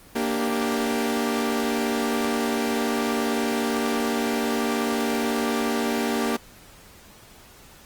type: chord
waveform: sawtooth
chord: G minor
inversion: first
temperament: equal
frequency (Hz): 233.1 / 293.7 / 392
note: Bb3 / D4 / G4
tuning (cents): 0 / 0 / 0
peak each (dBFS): -21 / -25 / -24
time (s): 0.15-6.37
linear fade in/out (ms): 10
effects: pink hiss -49 dBFS RMS until 7.85 s + Opus 24 kbps

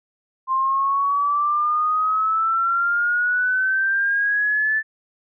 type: exponential sweep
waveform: sine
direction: up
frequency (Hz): 1046.5 to 1760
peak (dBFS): -17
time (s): 0.47-4.83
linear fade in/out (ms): 50
effects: none

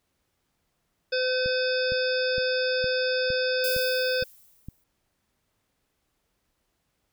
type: harmonic tone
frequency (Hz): 510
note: C5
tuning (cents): -44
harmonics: 1 / 3 / 5 / 7 / 9 / 10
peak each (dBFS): -25 / -30 / -35 / -36 / -36 / -32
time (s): 1.12-4.24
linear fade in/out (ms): 10
type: click train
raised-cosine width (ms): 5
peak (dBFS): -25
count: 8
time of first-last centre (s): 1.46-4.686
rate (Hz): 2.17
type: noise with exponential decay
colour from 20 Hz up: violet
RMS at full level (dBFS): -30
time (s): 3.64-4.84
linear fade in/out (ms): 2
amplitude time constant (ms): 260
effects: pink hiss -75 dBFS RMS until 7.12 s

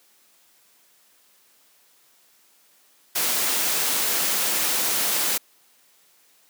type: noise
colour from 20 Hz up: white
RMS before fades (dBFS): -23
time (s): 3.15-5.38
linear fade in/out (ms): 10
effects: white hiss -59 dBFS RMS until 6.49 s + high-pass 200 Hz 12 dB/octave

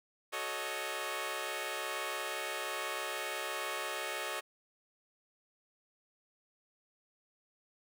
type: chord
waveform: 10% pulse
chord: D# half-diminished seventh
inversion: first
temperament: equal with one note detuned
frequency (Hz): 370 / 436 / 554.4 / 622.3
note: F#4 / A4 / C#5 / D#5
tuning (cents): 0 / -16 / 0 / 0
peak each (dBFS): -36 / -34 / -33 / -32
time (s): 0.32-4.41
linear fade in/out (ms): 20
effects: none

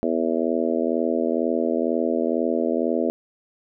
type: harmonic tone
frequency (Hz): 82.1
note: E2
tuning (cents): -6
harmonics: 3 / 4 / 5 / 6 / 7 / 8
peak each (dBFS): -25 / -26 / -27 / -28 / -28 / -29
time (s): 0.03-3.1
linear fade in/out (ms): 0
effects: none

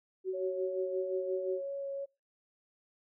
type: tone with tremolo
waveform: sine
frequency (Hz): 375.9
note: F#4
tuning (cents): +27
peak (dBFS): -30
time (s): 0.24-1.62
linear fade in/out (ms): 50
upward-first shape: sine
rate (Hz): 5.7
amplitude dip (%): 65
type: tone with vibrato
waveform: sine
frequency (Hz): 554.4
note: C#5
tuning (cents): 0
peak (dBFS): -35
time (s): 0.33-2.06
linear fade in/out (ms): 20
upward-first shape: sine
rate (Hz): 3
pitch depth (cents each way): 8
effects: noise-tail reverb RT60 0.3 s tail -24 dB re dry

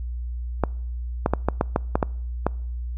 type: clicks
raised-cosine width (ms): 1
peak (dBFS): -5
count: 9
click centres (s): 0.637 / 1.261 / 1.336 / 1.486 / 1.611 / 1.761 / 1.955 / 2.028 / 2.466
effects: noise-tail reverb RT60 0.7 s tail -26 dB re dry + added 60 Hz sine -27 dBFS peak until 2.97 s

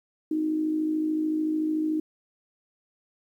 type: tone with amplitude modulation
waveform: sine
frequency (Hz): 311.1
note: D#4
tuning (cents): 0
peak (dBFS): -21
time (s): 0.31-2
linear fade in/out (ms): 5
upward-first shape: sine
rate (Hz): 53.6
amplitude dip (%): 50
effects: 10-bit

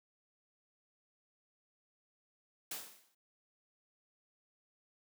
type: noise with exponential decay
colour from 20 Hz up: white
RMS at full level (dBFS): -39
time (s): 2.71-3.15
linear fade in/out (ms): 5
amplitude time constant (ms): 95
effects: high-pass 200 Hz 12 dB/octave

